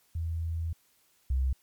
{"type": "tone pair in turn", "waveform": "sine", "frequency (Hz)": [82.41, 65.41], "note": ["E2", "C2"], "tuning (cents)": [0, 0], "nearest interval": "major third", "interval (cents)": 400, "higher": "first", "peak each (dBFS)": [-29, -24], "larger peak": "second", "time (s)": [[0.15, 0.73], [1.3, 1.53]], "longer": "first", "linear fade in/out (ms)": 5, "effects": ["white hiss -67 dBFS RMS until 1.62 s", "MP3 96 kbps"]}